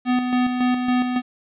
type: tone with tremolo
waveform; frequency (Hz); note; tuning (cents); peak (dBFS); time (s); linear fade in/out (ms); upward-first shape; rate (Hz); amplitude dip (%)
square; 249.6; B3; +19; -17; 0.05-1.22; 50; square; 3.6; 45
effects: resampled to 8000 Hz + 9-bit